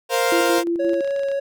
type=chord; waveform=sawtooth; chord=Bb suspended second; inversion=none; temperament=equal; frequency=466.2 / 523.3 / 698.5 Hz; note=Bb4 / C5 / F5; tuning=0 / 0 / 0 cents; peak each=-18 / -17 / -19 dBFS; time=0.09-0.64 s; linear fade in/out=50 ms
type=tone with tremolo; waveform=sine; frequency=339.9 Hz; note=F4; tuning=47 cents flat; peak=-18 dBFS; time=0.32-1.01 s; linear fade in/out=2 ms; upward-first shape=square; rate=5.7 Hz; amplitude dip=40%
type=tone with vibrato; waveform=triangle; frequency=554.4 Hz; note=C#5; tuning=in tune; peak=-18 dBFS; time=0.79-1.4 s; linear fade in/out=10 ms; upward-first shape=triangle; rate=3.5 Hz; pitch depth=10 cents each way
type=clicks; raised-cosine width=0.2 ms; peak=-23 dBFS; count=11; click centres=0.894 / 0.942 / 1.007 / 1.046 / 1.076 / 1.108 / 1.163 / 1.194 / 1.234 / 1.286 / 1.316 s
effects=none